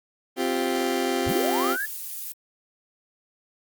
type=chord; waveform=30% pulse; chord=C suspended fourth; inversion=none; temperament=just; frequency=261.6 / 348.8 / 392.4 Hz; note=C4 / F4 / G4; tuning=0 / -2 / +2 cents; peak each=-25 dBFS; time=0.36-1.77 s; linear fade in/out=50 ms
type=linear sweep; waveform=sine; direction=up; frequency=46.25 to 1760 Hz; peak=-26 dBFS; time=1.26-1.86 s; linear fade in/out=10 ms
type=noise; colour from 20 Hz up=violet; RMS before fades=-34 dBFS; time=1.29-2.32 s; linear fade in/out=0 ms
effects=Opus 32 kbps